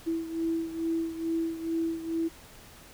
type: beating tone pair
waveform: sine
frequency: 328.1 / 330.4 Hz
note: E4 / E4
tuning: -8 / +4 cents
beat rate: 2.3 Hz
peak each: -29 / -34 dBFS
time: 0.06-2.29 s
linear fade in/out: 20 ms
effects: pink hiss -51 dBFS RMS until 2.93 s